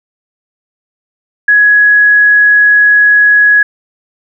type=tone; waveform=sine; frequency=1675 Hz; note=G#6; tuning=14 cents sharp; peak=-3 dBFS; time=1.48-3.63 s; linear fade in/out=5 ms; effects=none